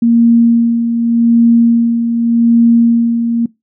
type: tone with tremolo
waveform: sine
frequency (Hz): 233.1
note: A#3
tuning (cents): 0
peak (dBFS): -4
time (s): 0.02-3.46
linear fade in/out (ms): 5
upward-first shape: sine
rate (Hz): 0.85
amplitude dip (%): 55
effects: noise-tail reverb RT60 0.2 s tail -22 dB re dry